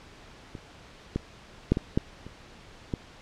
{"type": "clicks", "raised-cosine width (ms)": 3, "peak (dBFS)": [-25, -14, -7, -14, -9, -28, -15], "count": 7, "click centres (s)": [0.552, 1.16, 1.72, 1.771, 1.975, 2.266, 2.938], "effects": ["pink hiss -50 dBFS RMS until 3.21 s", "low-pass 5000 Hz 12 dB/octave"]}